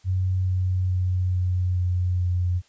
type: tone with pitch steps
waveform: sine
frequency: 92.9 / 92.21 / 91.52 / 90.83 / 90.15 / 89.48 Hz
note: F#2 / F#2 / F#2 / F#2 / F#2 / F2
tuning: +7 / -5 / -18 / -32 / -45 / +43 cents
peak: -20 dBFS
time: 0.04-2.62 s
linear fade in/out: 50 ms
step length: 430 ms
effects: white hiss -60 dBFS RMS until 2.68 s + resampled to 16000 Hz